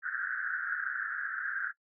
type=band-pass noise; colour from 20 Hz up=white; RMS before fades=-35 dBFS; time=0.02-1.73 s; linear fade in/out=50 ms; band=1400 to 1700 Hz; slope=96 dB/octave; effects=noise-tail reverb RT60 0.1 s tail -20 dB re dry